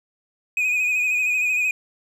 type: tone with vibrato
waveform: triangle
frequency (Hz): 2489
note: D#7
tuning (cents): 0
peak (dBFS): -17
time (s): 0.57-1.71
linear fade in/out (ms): 2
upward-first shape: sine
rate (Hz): 13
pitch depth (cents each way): 42
effects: none

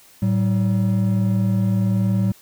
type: tone pair together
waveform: triangle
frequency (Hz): 110 / 190.5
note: A2 / G3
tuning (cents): 0 / -49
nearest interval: minor seventh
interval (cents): 951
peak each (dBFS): -17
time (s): 0.22-2.32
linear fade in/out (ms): 5
effects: white hiss -50 dBFS RMS until 2.41 s

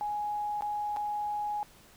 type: tone with dropouts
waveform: sine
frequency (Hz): 833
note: G#5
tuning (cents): +5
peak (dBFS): -30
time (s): 0.01-1.63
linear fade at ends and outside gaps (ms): 0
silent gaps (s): 0.609-0.622 / 0.963-0.969
effects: pink hiss -57 dBFS RMS until 1.96 s

